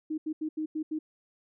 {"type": "tone bursts at uneven times", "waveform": "sine", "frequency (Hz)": 311.1, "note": "D#4", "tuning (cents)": 0, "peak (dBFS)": -29, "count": 6, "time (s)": [[0.1, 0.18], [0.26, 0.33], [0.41, 0.49], [0.57, 0.66], [0.75, 0.83], [0.91, 0.99]], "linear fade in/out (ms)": 10, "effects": []}